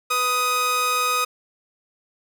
sawtooth tone pair together, 495.8 / 1250.7 Hz, B4 / D#6, +7 / +9 cents, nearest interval octave + major third, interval 1602 cents, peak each -26 / -16 dBFS, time 0.1-1.25 s, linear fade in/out 10 ms, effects none

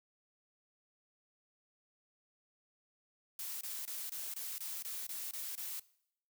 blue noise bursts, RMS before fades -42 dBFS, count 10, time 3.39-5.797 s, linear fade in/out 2 ms, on 220 ms, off 23 ms, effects noise-tail reverb RT60 0.7 s tail -21 dB re dry

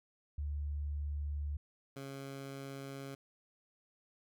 sine / 15% pulse tone pair in turn, 73 / 137.21 Hz, D2 / C#3, -10 / -17 cents, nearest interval major seventh, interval 1093 cents, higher second, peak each -35 / -37 dBFS, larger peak first, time 0.38-1.57 / 1.96-3.15 s, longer neither, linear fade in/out 5 ms, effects none

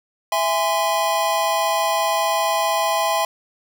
square chord, E augmented, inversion none, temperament just, 659.3 / 824.1 / 1030.1 Hz, E5 / G#5 / B#5, 0 / -14 / -27 cents, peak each -23 dBFS, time 0.32-3.25 s, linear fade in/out 2 ms, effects none

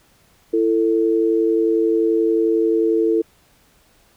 sine tone pair together, 333.9 / 445.2 Hz, E4 / A4, +22 / +20 cents, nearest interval perfect fourth, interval 498 cents, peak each -17 dBFS, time 0.53-3.22 s, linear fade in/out 10 ms, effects pink hiss -56 dBFS RMS until 4.16 s

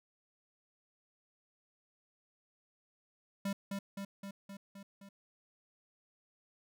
square tone with echo, 197.8 Hz, G3, 16 cents sharp, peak -34 dBFS, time 3.45-3.53 s, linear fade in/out 5 ms, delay 260 ms, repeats 6, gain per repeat -3 dB, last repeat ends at 5.09 s, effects none

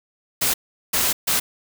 white noise bursts at uneven times, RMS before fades -20 dBFS, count 3, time 0.41-0.54 / 0.93-1.13 / 1.27-1.4 s, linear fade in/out 10 ms, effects none

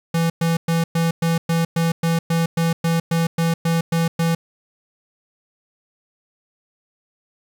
square tone bursts, 166.2 Hz, E3, 15 cents sharp, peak -17 dBFS, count 16, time 0.14-4.35 s, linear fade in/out 5 ms, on 160 ms, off 110 ms, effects 9-bit

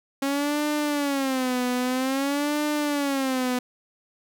sawtooth tone with vibrato, 272.4 Hz, C#4, 30 cents flat, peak -19 dBFS, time 0.22-3.59 s, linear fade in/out 5 ms, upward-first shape sine, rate 0.51 Hz, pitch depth 160 cents each way, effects none

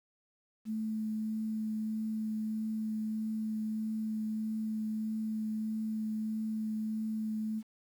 sine tone with vibrato, 218 Hz, A3, 16 cents flat, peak -32 dBFS, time 0.65-7.63 s, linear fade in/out 50 ms, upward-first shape triangle, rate 1.6 Hz, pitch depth 10 cents each way, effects 10-bit

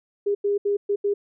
sine tone bursts at uneven times, 406 Hz, G#4, 39 cents flat, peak -19 dBFS, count 5, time 0.26-0.35 / 0.44-0.58 / 0.65-0.77 / 0.89-0.96 / 1.04-1.14 s, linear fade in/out 10 ms, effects none

